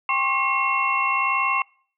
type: tone cluster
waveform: sine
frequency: 793 / 1069 / 1130 / 2156 / 2719 Hz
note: G5 / C6 / C#6 / C#7 / F7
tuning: +20 / +37 / +33 / -49 / -47 cents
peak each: -31 / -22 / -29 / -26 / -25 dBFS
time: 0.09-1.62 s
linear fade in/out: 2 ms
effects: noise-tail reverb RT60 0.5 s tail -25 dB re dry